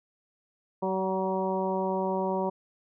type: harmonic tone with a mistuned harmonic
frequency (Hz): 189.6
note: F#3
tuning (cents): +43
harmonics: 1 / 2 / 3 / 4 / 5 / 6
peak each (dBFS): -32 / -31 / -32 / -36 / -32 / -45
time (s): 0.82-2.5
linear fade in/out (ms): 10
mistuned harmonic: 4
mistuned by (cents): -17
effects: none